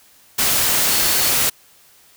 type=tone in noise; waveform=sine; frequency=4400 Hz; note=C#8; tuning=14 cents flat; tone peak=-27 dBFS; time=0.9-1.3 s; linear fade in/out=10 ms; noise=white; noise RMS=-17 dBFS; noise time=0.38-1.5 s; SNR=-13 dB; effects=white hiss -51 dBFS RMS until 2.16 s